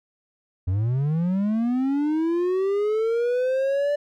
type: linear sweep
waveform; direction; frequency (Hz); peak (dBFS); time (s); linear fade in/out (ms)
triangle; up; 87.1 to 587.3; -18; 0.67-3.96; 10
effects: none